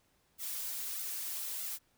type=noise with flanger; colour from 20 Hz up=blue; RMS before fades=-39 dBFS; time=0.38-1.79 s; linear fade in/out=50 ms; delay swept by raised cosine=1.4 to 6.1 ms; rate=1.6 Hz; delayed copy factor=+0.7; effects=pink hiss -72 dBFS RMS until 1.97 s